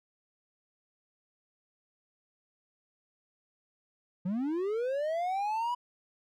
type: linear sweep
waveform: triangle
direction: up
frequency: 171.1 to 987.8 Hz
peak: -27 dBFS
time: 4.25-5.75 s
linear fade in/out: 10 ms
effects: none